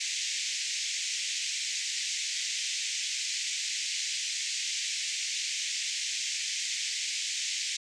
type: band-pass noise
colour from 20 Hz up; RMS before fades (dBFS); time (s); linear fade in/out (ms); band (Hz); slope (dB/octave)
white; -33; 0-7.77; 10; 2000 to 7500; 48
effects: none